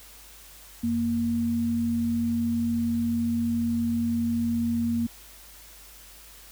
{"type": "tone pair together", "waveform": "sine", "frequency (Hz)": [92.2, 233.2], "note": ["F#2", "A#3"], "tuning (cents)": [-6, 1], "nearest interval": "octave + major third", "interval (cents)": 1607, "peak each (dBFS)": [-34, -23], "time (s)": [0.83, 5.07], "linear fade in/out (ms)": 10, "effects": ["added 50 Hz sine -53 dBFS peak until 6.51 s", "white hiss -49 dBFS RMS until 6.51 s"]}